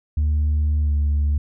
sine tone with pitch glide, 75.3 to 73.16 Hz, D2 to D2, +44 to -6 cents, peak -14 dBFS, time 0.17-1.38 s, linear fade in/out 5 ms, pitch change -50 cents, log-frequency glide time 0.82-0.91 s, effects tanh soft clip ceiling -15 dBFS

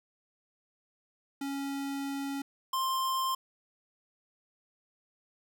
square tone pair in turn, 277.2 / 1051.4 Hz, C#4 / C6, 0 / +8 cents, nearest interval octave + major seventh, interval 2308 cents, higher second, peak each -34 / -29 dBFS, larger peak second, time 1.41-2.42 / 2.73-3.35 s, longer first, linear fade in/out 5 ms, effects 10-bit

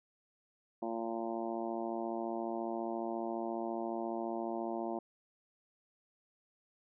harmonic tone, 114.5 Hz, A#2, 31 cents flat, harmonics 2 / 3 / 4 / 5 / 6 / 7 / 8 / 9, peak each -42 / -39 / -51 / -44 / -41 / -47 / -46 / -54 dBFS, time 0.82-4.99 s, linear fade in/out 5 ms, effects none

